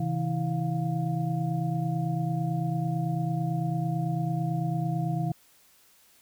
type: tone cluster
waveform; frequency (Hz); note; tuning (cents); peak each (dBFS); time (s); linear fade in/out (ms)
sine; 133.7 / 162.7 / 325.8 / 705; C3 / E3 / E4 / F5; +38 / -22 / -20 / +16; -30 / -28 / -37 / -35; 0-5.32; 5
effects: white hiss -60 dBFS RMS until 6.21 s